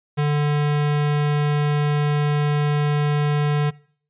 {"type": "tone", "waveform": "square", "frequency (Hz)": 147.4, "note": "D3", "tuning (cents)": 7, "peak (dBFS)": -18, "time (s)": [0.17, 3.71], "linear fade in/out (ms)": 20, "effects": ["noise-tail reverb RT60 0.5 s tail -22 dB re dry", "resampled to 8000 Hz"]}